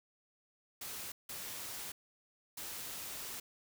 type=noise bursts at uneven times; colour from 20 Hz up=white; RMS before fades=-44 dBFS; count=3; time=0.81-1.12 / 1.29-1.92 / 2.57-3.4 s; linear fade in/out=5 ms; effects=none